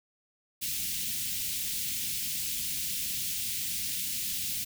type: band-stop noise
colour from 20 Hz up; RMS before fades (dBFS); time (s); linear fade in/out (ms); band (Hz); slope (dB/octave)
white; -33; 0.61-4.65; 20; 240 to 2400; 24
effects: none